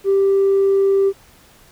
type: tone with tanh clipping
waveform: triangle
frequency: 392 Hz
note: G4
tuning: in tune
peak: -12 dBFS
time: 0.04-1.13 s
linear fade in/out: 50 ms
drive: 5 dB
effects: pink hiss -49 dBFS RMS until 1.71 s